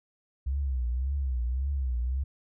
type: tone with vibrato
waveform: sine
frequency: 64.8 Hz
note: C2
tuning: 16 cents flat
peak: -26 dBFS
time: 0.46-2.24 s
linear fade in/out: 10 ms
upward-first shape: triangle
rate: 1.8 Hz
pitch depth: 170 cents each way
effects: none